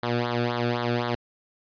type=tone with flanger; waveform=sawtooth; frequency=120 Hz; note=B2; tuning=49 cents flat; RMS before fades=-26 dBFS; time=0.03-1.15 s; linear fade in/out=0 ms; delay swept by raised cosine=0.38 to 1.02 ms; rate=3.9 Hz; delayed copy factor=-0.85; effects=resampled to 11025 Hz